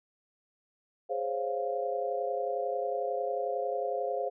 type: chord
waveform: sine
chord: Db major seventh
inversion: second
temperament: equal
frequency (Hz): 415.3 / 523.3 / 554.4 / 698.5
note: Ab4 / C5 / Db5 / F5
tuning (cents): 0 / 0 / 0 / 0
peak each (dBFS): -36 / -33 / -38 / -34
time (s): 1.09-4.3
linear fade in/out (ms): 20
effects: none